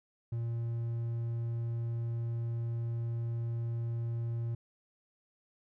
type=tone; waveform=triangle; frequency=116.54 Hz; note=A#2; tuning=in tune; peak=-30 dBFS; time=0.32-4.55 s; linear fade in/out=5 ms; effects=none